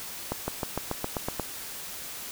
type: accelerating click train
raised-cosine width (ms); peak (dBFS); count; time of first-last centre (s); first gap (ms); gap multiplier
1; -14; 9; 0.32-1.397; 160; 0.95
effects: white hiss -39 dBFS RMS until 2.31 s